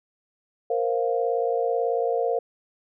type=chord; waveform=sine; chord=Bb suspended second; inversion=none; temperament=just; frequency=466.2 / 524.4 / 699.2 Hz; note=Bb4 / C5 / F5; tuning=0 / +4 / +2 cents; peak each=-24 / -27 / -27 dBFS; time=0.7-2.39 s; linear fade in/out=5 ms; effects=none